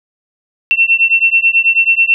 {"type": "beating tone pair", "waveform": "sine", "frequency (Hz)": [2700, 2709.2], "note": ["E7", "E7"], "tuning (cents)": [41, 47], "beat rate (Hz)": 9.2, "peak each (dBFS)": -11, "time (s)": [0.71, 2.14], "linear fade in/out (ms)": 0, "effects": []}